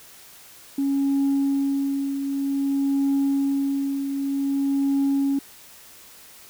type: tone with tremolo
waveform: sine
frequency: 276.6 Hz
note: C#4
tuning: 4 cents flat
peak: -16 dBFS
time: 0.78-5.39 s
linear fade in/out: 5 ms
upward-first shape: triangle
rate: 0.53 Hz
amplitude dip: 60%
effects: tanh soft clip ceiling -16 dBFS + white hiss -47 dBFS RMS until 6.49 s